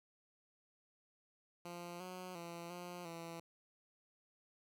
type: tone with pitch steps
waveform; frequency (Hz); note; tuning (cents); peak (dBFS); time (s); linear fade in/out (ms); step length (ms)
10% pulse; 173.7 / 183.1 / 170.3 / 176.8 / 167.3; F3 / F#3 / F3 / F3 / E3; -9 / -18 / -43 / +22 / +26; -38; 1.65-3.4; 5; 350
effects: none